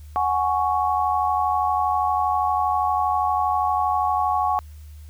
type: chord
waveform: sine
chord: F# suspended second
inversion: none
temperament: just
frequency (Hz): 740 / 832.5 / 1110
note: F#5 / G#5 / C#6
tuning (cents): 0 / +4 / +2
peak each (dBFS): -23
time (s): 0.16-4.59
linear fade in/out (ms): 0
effects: added 75 Hz sine -38 dBFS peak until 5.09 s + white hiss -57 dBFS RMS until 5.09 s